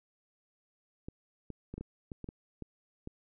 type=clicks; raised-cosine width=3 ms; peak=-28 dBFS; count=10; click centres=1.085 / 1.503 / 1.74 / 1.78 / 1.81 / 2.118 / 2.243 / 2.289 / 2.623 / 3.074 s; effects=none